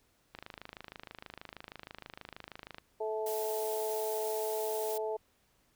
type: click train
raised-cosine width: 0.3 ms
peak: -28 dBFS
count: 65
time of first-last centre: 0.35-2.783 s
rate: 26.3 Hz
type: harmonic tone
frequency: 217.5 Hz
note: A3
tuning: 20 cents flat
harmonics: 2 / 3 / 4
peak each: -34 / -38 / -40 dBFS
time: 3-5.17 s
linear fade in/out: 10 ms
type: noise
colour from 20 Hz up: blue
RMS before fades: -42 dBFS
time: 3.26-4.98 s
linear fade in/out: 5 ms
effects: pink hiss -71 dBFS RMS until 5.75 s